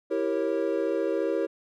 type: chord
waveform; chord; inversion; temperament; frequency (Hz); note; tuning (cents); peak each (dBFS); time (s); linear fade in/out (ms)
triangle; E diminished seventh; none; equal with one note detuned; 329.6 / 392 / 466.2 / 547.7; E4 / G4 / Bb4 / Db5; 0 / 0 / 0 / -21; -28; 0.1-1.47; 20
effects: none